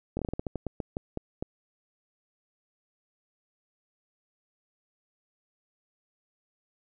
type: slowing click train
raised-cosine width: 2 ms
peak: -18 dBFS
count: 14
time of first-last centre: 0.17-1.425 s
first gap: 21 ms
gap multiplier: 1.23
effects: none